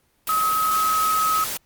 sine tone in noise, 1276 Hz, D#6, 43 cents sharp, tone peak -18 dBFS, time 0.29-1.44 s, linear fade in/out 2 ms, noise white, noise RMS -28 dBFS, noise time 0.27-1.57 s, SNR +7 dB, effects pink hiss -64 dBFS RMS until 1.65 s + Opus 24 kbps

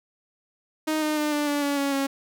sawtooth tone with pitch steps, 311.1 / 305.6 / 300.2 / 294.8 / 289.6 / 284.5 / 279.4 / 274.5 Hz, D#4 / D#4 / D4 / D4 / D4 / C#4 / C#4 / C#4, 0 / -31 / +38 / +7 / -24 / +45 / +14 / -17 cents, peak -19 dBFS, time 0.87-2.07 s, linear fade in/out 10 ms, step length 150 ms, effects none

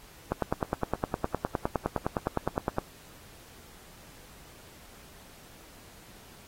click train, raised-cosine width 1 ms, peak -12 dBFS, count 25, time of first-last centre 0.32-2.784 s, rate 9.74 Hz, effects pink hiss -53 dBFS RMS until 6.47 s + AAC 48 kbps

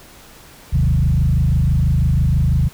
sine tone with frequency modulation, 102.2 Hz, G#2, 27 cents flat, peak -12 dBFS, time 0.72-2.69 s, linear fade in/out 20 ms, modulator 26.1 Hz, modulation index 2.2, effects pink hiss -43 dBFS RMS until 2.73 s

